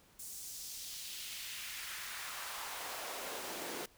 pink noise with high-pass filter sweep, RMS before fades -44 dBFS, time 0.19-3.86 s, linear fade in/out 5 ms, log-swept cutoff 8000 to 300 Hz, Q 1.3, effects pink hiss -65 dBFS RMS until 3.97 s

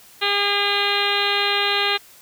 harmonic tone, 405.1 Hz, G#4, 43 cents flat, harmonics 1 / 2 / 3 / 4 / 5 / 6 / 7 / 8 / 9 / 10, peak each -27 / -27 / -27 / -27 / -27 / -27 / -27 / -27 / -27 / -27 dBFS, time 0.21-1.98 s, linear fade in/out 20 ms, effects white hiss -48 dBFS RMS until 2.21 s

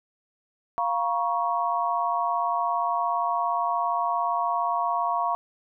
sine chord, Bb minor, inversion second, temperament equal with one note detuned, 698.5 / 951.4 / 1108.7 Hz, F5 / Bb5 / Db6, 0 / +35 / 0 cents, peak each -27 dBFS, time 0.78-5.35 s, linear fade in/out 0 ms, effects none

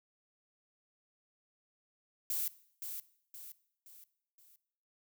violet noise with echo, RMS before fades -35 dBFS, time 2.3-2.48 s, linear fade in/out 2 ms, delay 520 ms, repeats 4, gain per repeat -7 dB, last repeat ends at 4.56 s, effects noise-tail reverb RT60 0.7 s tail -19 dB re dry

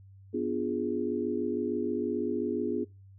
sine chord, B diminished seventh, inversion none, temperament equal, 246.9 / 293.7 / 349.2 / 415.3 Hz, B3 / D4 / F4 / Ab4, 0 / 0 / 0 / 0 cents, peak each -33 / -35 / -33 / -33 dBFS, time 0.33-2.85 s, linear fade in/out 20 ms, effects noise-tail reverb RT60 0.3 s tail -25 dB re dry + added 97 Hz sine -50 dBFS peak until 3.18 s

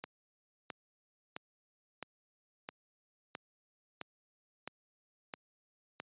click train, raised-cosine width 0.3 ms, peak -24 dBFS, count 10, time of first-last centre 0.04-6 s, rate 1.51 Hz, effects high-pass 150 Hz 12 dB/octave + resampled to 8000 Hz

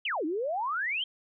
sine exponential two-way sweep, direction down then up, 3234 to 293.6 to 3234 Hz, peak -28 dBFS, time 0.05-1.04 s, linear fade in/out 5 ms, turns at 0.25 s, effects none

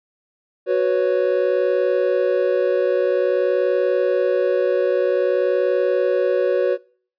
triangle chord, F# suspended fourth, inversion none, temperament equal, 370 / 493.9 / 554.4 Hz, F#4 / B4 / C#5, 0 / 0 / 0 cents, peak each -18 dBFS, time 0.66-6.78 s, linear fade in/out 50 ms, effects noise-tail reverb RT60 0.5 s tail -24 dB re dry + resampled to 11025 Hz

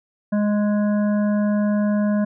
harmonic tone with a mistuned harmonic, 207.7 Hz, G#3, in tune, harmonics 1 / 3 / 5 / 7 / 8, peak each -17 / -26 / -36 / -39 / -39 dBFS, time 0.32-2.25 s, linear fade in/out 10 ms, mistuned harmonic 7, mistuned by +16 cents, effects none

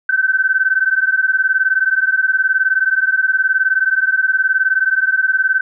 sine beating tone pair, 1526 / 1545 Hz, G6 / G6, -47 / -26 cents, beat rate 19 Hz, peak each -15 dBFS, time 0.09-5.61 s, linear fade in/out 5 ms, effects none

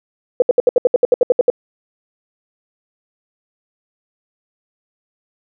sine tone bursts, 493.9 Hz, B4, in tune, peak -6 dBFS, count 13, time 0.4-1.501 s, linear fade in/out 2 ms, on 21 ms, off 69 ms, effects none

